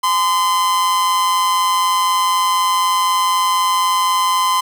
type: tone with amplitude modulation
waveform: 45% pulse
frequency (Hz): 1027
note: C6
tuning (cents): -33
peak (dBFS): -11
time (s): 0.03-4.61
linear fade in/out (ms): 10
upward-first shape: sine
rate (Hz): 184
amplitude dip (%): 50
effects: none